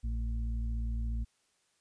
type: harmonic tone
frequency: 57 Hz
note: A#1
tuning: 38 cents flat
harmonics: 1 / 2 / 4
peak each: -31 / -43 / -45 dBFS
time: 0.03-1.25 s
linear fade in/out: 20 ms
effects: white hiss -73 dBFS RMS until 1.8 s + resampled to 22050 Hz